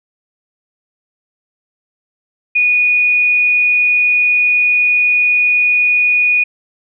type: tone with frequency modulation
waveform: sine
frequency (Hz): 2463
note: D#7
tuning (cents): -18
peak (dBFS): -9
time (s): 2.55-6.44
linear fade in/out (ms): 10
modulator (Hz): 40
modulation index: 0.25
effects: none